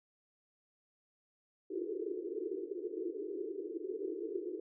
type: band-pass noise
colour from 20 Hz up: white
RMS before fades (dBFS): -40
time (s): 1.7-4.6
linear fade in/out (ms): 5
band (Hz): 320 to 440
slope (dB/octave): 96
effects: none